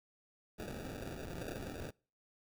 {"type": "noise with sample-and-hold", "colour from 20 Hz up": "white", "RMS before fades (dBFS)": -44, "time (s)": [0.58, 1.91], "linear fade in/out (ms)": 20, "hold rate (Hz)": 1050, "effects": ["noise-tail reverb RT60 0.4 s tail -26 dB re dry"]}